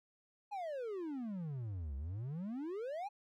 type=exponential two-way sweep; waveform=triangle; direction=down then up; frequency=852 to 65.41 to 852 Hz; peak=-37 dBFS; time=0.51-3.09 s; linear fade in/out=20 ms; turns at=1.96 s; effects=none